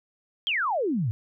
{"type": "exponential sweep", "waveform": "sine", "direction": "down", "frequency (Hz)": [3322, 99.2], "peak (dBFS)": -23, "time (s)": [0.47, 1.11], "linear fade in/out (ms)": 0, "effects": []}